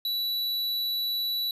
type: tone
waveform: square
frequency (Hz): 3941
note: B7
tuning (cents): -4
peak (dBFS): -27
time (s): 0.05-1.51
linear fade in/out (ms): 2
effects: resampled to 32000 Hz